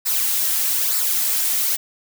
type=noise with flanger; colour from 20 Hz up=blue; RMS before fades=-20 dBFS; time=0.05-1.77 s; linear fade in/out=20 ms; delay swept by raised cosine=0.31 to 3.51 ms; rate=1.1 Hz; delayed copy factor=-0.55; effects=none